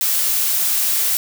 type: noise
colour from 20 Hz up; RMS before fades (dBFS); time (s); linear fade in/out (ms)
blue; -18; 0.01-1.17; 0
effects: none